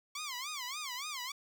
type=tone with vibrato; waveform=10% pulse; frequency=1100 Hz; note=C#6; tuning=14 cents flat; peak=-30 dBFS; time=0.15-1.32 s; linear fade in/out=5 ms; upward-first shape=sine; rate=3.5 Hz; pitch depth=210 cents each way; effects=none